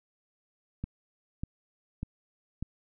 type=click train; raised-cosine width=5 ms; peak=-21 dBFS; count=4; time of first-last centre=0.84-2.626 s; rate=1.68 Hz; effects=none